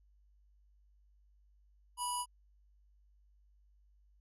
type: tone with low-pass filter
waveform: square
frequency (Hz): 978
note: B5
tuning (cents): -17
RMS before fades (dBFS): -37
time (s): 1.97-2.26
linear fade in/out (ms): 50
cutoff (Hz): 11000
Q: 7.2
effects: added 50 Hz sine -64 dBFS peak until 4.2 s